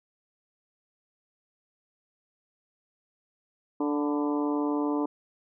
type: harmonic tone with a mistuned harmonic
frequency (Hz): 146.83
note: D3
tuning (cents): 0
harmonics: 2 / 3 / 4 / 5 / 6 / 7 / 8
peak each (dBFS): -26 / -33 / -38 / -40 / -38 / -37 / -44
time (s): 3.8-5.06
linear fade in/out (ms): 5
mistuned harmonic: 7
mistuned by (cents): -34
effects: none